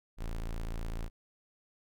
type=tone; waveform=45% pulse; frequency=28 Hz; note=A0; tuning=31 cents sharp; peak=-34 dBFS; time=0.17-1.1 s; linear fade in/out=50 ms; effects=none